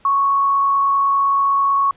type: tone with frequency modulation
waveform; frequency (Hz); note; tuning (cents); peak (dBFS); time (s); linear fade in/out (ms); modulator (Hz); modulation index
sine; 1108.7; C#6; 0; -13; 0.05-1.91; 2; 49.5; 0.27
effects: pink hiss -53 dBFS RMS until 1.96 s + resampled to 8000 Hz